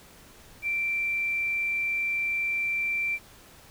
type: tone with quantisation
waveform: sine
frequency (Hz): 2349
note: D7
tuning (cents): 0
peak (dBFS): -25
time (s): 0.62-3.19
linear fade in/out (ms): 50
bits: 9
effects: pink hiss -52 dBFS RMS until 3.7 s